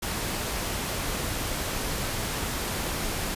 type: noise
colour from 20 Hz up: pink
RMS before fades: -30 dBFS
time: 0.02-3.35 s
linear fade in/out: 10 ms
effects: resampled to 32000 Hz

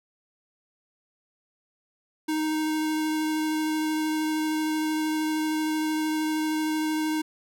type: tone with vibrato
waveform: square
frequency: 311.1 Hz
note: D#4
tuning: in tune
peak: -25 dBFS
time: 2.28-7.22 s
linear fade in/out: 10 ms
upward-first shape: sine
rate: 13 Hz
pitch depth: 9 cents each way
effects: none

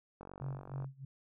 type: click train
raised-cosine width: 1 ms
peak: -34 dBFS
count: 31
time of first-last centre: 0.21-0.844 s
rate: 47.3 Hz
type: tone with tremolo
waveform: sine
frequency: 135.1 Hz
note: C#3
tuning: 44 cents flat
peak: -36 dBFS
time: 0.41-1.05 s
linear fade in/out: 5 ms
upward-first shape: sine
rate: 3.2 Hz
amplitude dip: 95%
effects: none

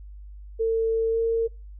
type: tone with pitch glide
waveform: sine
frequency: 450.3 to 456.1 Hz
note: A4 to A#4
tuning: +40 to -38 cents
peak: -20 dBFS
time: 0.59-1.48 s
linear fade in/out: 20 ms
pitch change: +22 cents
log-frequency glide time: 1.09-1.19 s
effects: noise-tail reverb RT60 0.3 s tail -25 dB re dry + added 50 Hz sine -39 dBFS peak until 1.79 s

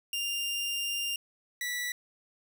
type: tone pair in turn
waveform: sawtooth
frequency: 2797 / 1957.9 Hz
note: F7 / B6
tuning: +2 / -16 cents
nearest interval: tritone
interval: 618 cents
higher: first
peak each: -27 / -28 dBFS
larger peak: first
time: 0.13-1.16 / 1.61-1.92 s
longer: first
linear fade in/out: 2 ms
effects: none

